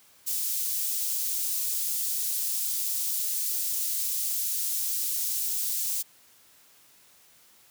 white high-pass noise, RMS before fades -29 dBFS, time 0.26-6.03 s, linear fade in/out 20 ms, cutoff 6000 Hz, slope 12 dB/octave, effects white hiss -58 dBFS RMS until 7.7 s + high-pass 60 Hz 12 dB/octave

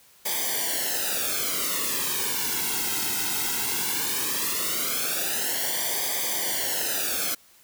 white noise with flanger, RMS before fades -27 dBFS, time 0.25-7.35 s, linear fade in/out 10 ms, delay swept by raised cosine 0.73 to 1.73 ms, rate 0.17 Hz, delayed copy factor -1, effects white hiss -56 dBFS RMS until 7.63 s

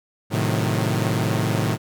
sawtooth chord, A diminished seventh, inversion none, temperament equal with one note detuned, 110 / 130.81 / 155.56 / 182.03 Hz, A2 / C3 / Eb3 / Gb3, 0 / 0 / 0 / -28 cents, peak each -19 / -22 / -22 / -24 dBFS, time 0.3-1.78 s, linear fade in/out 50 ms, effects none

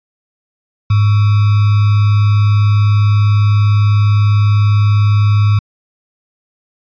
sine tone with sample-and-hold, 103.83 Hz, G#2, in tune, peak -7 dBFS, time 0.9-5.59 s, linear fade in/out 5 ms, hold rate 1225 Hz, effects resampled to 11025 Hz

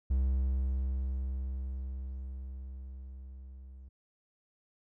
triangle tone with level ramp, 65.41 Hz, C2, in tune, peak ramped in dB -23 to -45 dBFS, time 0.1-3.89 s, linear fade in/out 10 ms, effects none

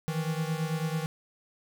square beating tone pair, 156.7 / 165.8 Hz, D#3 / E3, +13 / +10 cents, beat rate 9.1 Hz, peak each -31 / -34 dBFS, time 0.08-1.06 s, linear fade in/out 0 ms, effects none

